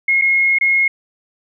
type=tone with dropouts; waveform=sine; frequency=2158 Hz; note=C#7; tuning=47 cents flat; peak=-11 dBFS; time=0.08-0.88 s; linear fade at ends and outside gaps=5 ms; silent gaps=0.214-0.219 / 0.586-0.61 s; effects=none